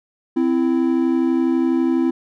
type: tone pair together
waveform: triangle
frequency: 260.1 / 332.2 Hz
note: C4 / E4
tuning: -10 / +13 cents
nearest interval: major third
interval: 423 cents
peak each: -16 dBFS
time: 0.36-2.11 s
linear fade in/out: 10 ms
effects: none